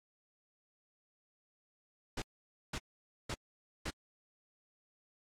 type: noise bursts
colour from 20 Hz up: pink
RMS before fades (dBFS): -38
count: 4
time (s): 2.17-3.904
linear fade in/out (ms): 5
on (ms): 51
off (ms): 510
effects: low-pass 7000 Hz 12 dB/octave + AAC 64 kbps